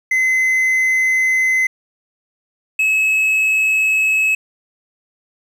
triangle tone pair in turn, 2047 / 2579 Hz, C7 / E7, -38 / -39 cents, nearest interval major third, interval 399 cents, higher second, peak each -11 dBFS, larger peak neither, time 0.11-1.67 / 2.79-4.35 s, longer neither, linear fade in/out 5 ms, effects 8-bit

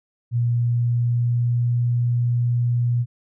sine tone with pitch glide, 119.3 to 120.55 Hz, A#2 to B2, +41 to -41 cents, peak -17 dBFS, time 0.31-3.06 s, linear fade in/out 50 ms, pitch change +18 cents, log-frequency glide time 0.47-1.85 s, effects none

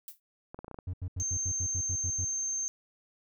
violet noise with exponential decay, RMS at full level -39 dBFS, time 0.08-0.2 s, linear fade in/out 1 ms, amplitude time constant 25 ms
clicks, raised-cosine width 1 ms, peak -28 dBFS, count 7, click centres 0.545 / 0.59 / 0.645 / 0.681 / 0.713 / 0.744 / 0.788 s
triangle tone bursts, 90.8 Hz, F#2, 32 cents flat, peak -30 dBFS, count 10, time 0.87-2.249 s, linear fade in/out 5 ms, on 65 ms, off 81 ms
sine tone, 6330 Hz, G8, 16 cents sharp, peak -30 dBFS, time 1.2-2.68 s, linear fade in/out 0 ms
effects none

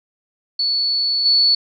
sine tone with level steps, 4435 Hz, C#8, in tune, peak -16 / -11 dBFS, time 0.59-1.55 s, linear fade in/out 5 ms, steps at 1.25 s, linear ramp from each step 10 ms, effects none

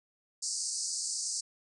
white band-pass noise, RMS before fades -35 dBFS, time 0.42-1.41 s, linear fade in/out 10 ms, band 4500 to 9000 Hz, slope 96 dB/octave, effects none

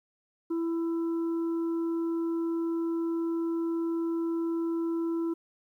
harmonic tone, 332.7 Hz, E4, 16 cents sharp, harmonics 1 / 3 / 4, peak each -27 / -46 / -49 dBFS, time 0.5-5.34 s, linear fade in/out 10 ms, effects 11-bit

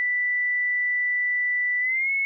sine tone with pitch glide, 1975.5 to 2192 Hz, B6 to C#7, 0 to -20 cents, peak -21 dBFS, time 0-2.25 s, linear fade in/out 0 ms, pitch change +180 cents, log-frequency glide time 1.8-2.11 s, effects none

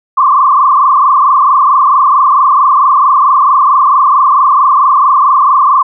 sine tone with frequency modulation, 1108.7 Hz, C#6, in tune, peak -4 dBFS, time 0.17-5.83 s, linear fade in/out 10 ms, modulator 24.5 Hz, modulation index 3.3, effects none

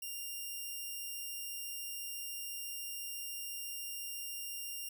5% pulse tone, 2794 Hz, F7, in tune, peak -31 dBFS, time 0.02-4.89 s, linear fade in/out 5 ms, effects none

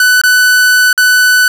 45% pulse tone with dropouts, 1495 Hz, F#6, 17 cents sharp, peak -5 dBFS, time 0-1.48 s, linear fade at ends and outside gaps 2 ms, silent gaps 0.215-0.236 / 0.929-0.977 s, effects none

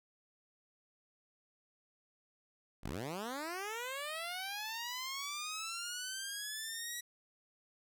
10% pulse linear sweep, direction up, 34.65 to 1938 Hz, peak -31 dBFS, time 2.83-7.01 s, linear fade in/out 10 ms, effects none

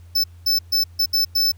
square tone bursts at uneven times, 5274 Hz, E8, in tune, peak -16 dBFS, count 6, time 0.15-0.24 / 0.46-0.59 / 0.72-0.84 / 0.99-1.06 / 1.13-1.25 / 1.35-1.52 s, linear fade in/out 10 ms, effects added 86 Hz sine -41 dBFS peak until 1.57 s + pink hiss -59 dBFS RMS until 1.57 s

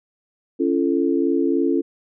sine chord, Db augmented, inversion none, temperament equal with one note detuned, 277.2 / 340.5 / 440 Hz, Db4 / F4 / A4, 0 / -44 / 0 cents, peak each -20 / -20 / -24 dBFS, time 0.59-1.82 s, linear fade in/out 20 ms, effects none

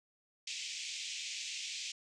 pink band-pass noise, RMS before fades -42 dBFS, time 0.47-1.92 s, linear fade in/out 5 ms, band 2300 to 7500 Hz, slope 48 dB/octave, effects none

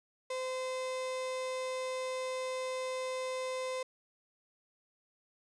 35% pulse tone, 515 Hz, C5, 28 cents flat, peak -33 dBFS, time 0.3-3.83 s, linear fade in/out 5 ms, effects resampled to 22050 Hz

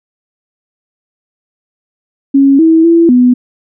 sine tone with pitch steps, 275.2 / 324 / 335 / 248.1 Hz, C#4 / E4 / E4 / B3, -12 / -30 / +28 / +8 cents, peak -3 dBFS, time 2.34-3.34 s, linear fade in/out 10 ms, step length 250 ms, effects none

